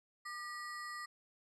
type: ring-modulated tone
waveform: square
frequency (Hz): 1566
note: G6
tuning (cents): -2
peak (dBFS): -40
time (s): 0.25-1.06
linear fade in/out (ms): 10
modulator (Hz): 365
effects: low-pass 9000 Hz 12 dB/octave